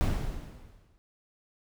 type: noise with exponential decay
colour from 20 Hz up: brown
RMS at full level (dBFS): -24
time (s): 0.01-0.98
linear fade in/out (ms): 0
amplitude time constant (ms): 210
effects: none